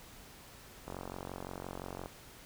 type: click train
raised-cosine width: 1 ms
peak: -27 dBFS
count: 55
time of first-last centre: 0.88-2.059 s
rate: 45.8 Hz
effects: pink hiss -54 dBFS RMS until 2.45 s